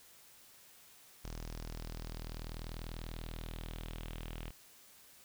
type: tone with low-pass filter sweep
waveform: sawtooth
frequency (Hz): 40.27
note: E1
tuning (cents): -40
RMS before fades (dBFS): -44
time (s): 1.24-4.51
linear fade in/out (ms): 10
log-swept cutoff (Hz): 6000 to 3000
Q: 3.4
effects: white hiss -60 dBFS RMS until 5.24 s